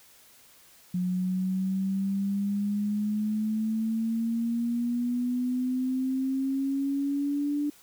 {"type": "exponential sweep", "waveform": "sine", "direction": "up", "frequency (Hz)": [180, 293.7], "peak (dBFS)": -25, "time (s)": [0.94, 7.7], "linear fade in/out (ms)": 5, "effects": ["white hiss -56 dBFS RMS until 7.82 s"]}